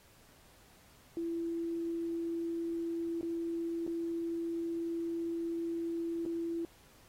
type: tone with dropouts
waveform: sine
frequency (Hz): 335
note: E4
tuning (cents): +28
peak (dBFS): -33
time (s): 1.17-6.65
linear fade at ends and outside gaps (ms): 1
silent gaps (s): 3.211-3.229 / 3.866-3.876 / 6.253-6.261
effects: pink hiss -62 dBFS RMS until 7.08 s + AAC 48 kbps